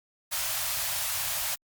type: band-stop noise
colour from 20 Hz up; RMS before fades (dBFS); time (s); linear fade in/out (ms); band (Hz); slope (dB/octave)
white; -30; 0.31-1.56; 20; 150 to 560; 96
effects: Opus 48 kbps